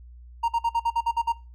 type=tone bursts; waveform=triangle; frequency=930 Hz; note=A#5; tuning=4 cents flat; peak=-18 dBFS; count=9; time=0.43-1.324 s; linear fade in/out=10 ms; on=54 ms; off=51 ms; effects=noise-tail reverb RT60 0.3 s tail -20 dB re dry + added 60 Hz sine -43 dBFS peak until 1.54 s